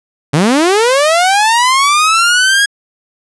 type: linear sweep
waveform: sawtooth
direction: up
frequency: 132.2 to 1661.2 Hz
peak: -4 dBFS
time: 0.33-2.66 s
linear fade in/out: 10 ms
effects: resampled to 24000 Hz

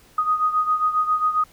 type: beating tone pair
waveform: sine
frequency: 1244.5 / 1251.9 Hz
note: D#6 / D#6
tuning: 0 / +10 cents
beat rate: 7.4 Hz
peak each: -19 / -24 dBFS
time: 0.18-1.44 s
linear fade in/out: 5 ms
effects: pink hiss -53 dBFS RMS until 1.52 s

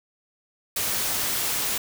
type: noise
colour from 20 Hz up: white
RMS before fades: -26 dBFS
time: 0.76-1.78 s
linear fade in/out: 5 ms
effects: none

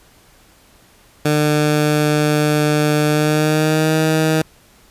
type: tone with pitch glide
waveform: 15% pulse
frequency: 150.3 to 157.68 Hz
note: D3 to D#3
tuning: +40 to +23 cents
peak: -7 dBFS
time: 1.25-4.42 s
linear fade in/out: 5 ms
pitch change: +83 cents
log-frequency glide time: 3.06-3.96 s
effects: pink hiss -50 dBFS RMS until 4.9 s + resampled to 32000 Hz

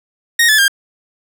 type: tone with pitch steps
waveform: sawtooth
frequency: 1864.7 / 1729.8 / 1604.7 Hz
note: A#6 / A6 / G6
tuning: 0 / -30 / +40 cents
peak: -5 dBFS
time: 0.39-0.681 s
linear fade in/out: 5 ms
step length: 97 ms
effects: none

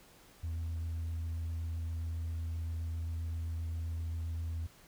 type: tone with vibrato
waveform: sine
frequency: 82.41 Hz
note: E2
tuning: in tune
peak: -32 dBFS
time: 0.43-4.67 s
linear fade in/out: 10 ms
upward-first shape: triangle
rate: 7.6 Hz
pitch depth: 12 cents each way
effects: tanh soft clip ceiling -33 dBFS + pink hiss -60 dBFS RMS until 4.87 s

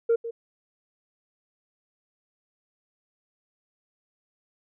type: tone with echo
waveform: sine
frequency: 462 Hz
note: A#4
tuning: 16 cents flat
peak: -16 dBFS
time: 0.09-0.16 s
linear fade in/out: 10 ms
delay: 150 ms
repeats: 1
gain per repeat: -14 dB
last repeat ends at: 0.31 s
effects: tanh soft clip ceiling -16 dBFS

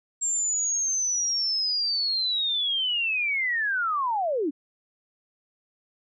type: linear sweep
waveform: sine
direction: down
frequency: 7459 to 259.7 Hz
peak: -23 dBFS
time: 0.21-4.51 s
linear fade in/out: 20 ms
effects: none

